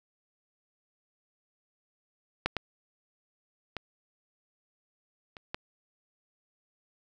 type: clicks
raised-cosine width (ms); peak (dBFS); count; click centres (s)
0.3; -10 / -14 / -19 / -28 / -17; 5; 2.46 / 2.567 / 3.767 / 5.368 / 5.545
effects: none